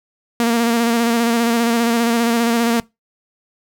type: tone with vibrato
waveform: sawtooth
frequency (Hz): 233.1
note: A#3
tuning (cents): 0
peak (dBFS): -10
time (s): 0.4-2.8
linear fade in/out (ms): 0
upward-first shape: square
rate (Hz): 15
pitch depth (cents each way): 26
effects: noise-tail reverb RT60 0.2 s tail -22 dB re dry